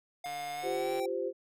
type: tone with pitch glide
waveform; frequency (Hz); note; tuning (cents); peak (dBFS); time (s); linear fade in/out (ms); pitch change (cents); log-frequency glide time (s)
square; 712 to 776.4; F5 to G5; +33 to -17; -37; 0.24-1.06; 5; +150; 0.53-0.92
type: click train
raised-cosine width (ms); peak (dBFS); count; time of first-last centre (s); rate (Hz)
0.3; -31; 110; 0.26-0.996; 148
type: chord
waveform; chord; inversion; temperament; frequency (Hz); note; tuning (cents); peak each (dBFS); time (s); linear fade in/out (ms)
sine; F suspended second; none; equal with one note detuned; 349.2 / 392 / 518.1; F4 / G4 / C5; 0 / 0 / -17; -37 / -35 / -34; 0.62-1.33; 50
effects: none